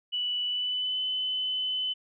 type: tone with pitch glide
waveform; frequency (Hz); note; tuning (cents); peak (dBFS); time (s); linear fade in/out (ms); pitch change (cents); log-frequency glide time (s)
sine; 2960 to 3024; F#7 to F#7; 0 to +37; -27; 0.12-1.94; 20; +37; 0.45-1
effects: none